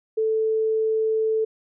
sine tone, 440 Hz, A4, in tune, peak -19 dBFS, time 0.17-1.45 s, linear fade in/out 10 ms, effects none

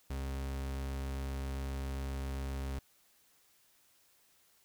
40% pulse tone, 67.5 Hz, C#2, 45 cents flat, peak -35 dBFS, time 0.1-2.79 s, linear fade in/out 5 ms, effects white hiss -68 dBFS RMS until 4.64 s

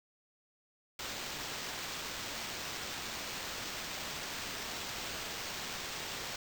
white noise with sample-and-hold, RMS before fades -41 dBFS, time 0.99-6.36 s, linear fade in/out 2 ms, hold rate 11025 Hz, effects none

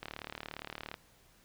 click train, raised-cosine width 0.3 ms, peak -24 dBFS, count 35, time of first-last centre 0.03-0.942 s, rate 37.3 Hz, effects pink hiss -64 dBFS RMS until 1.44 s

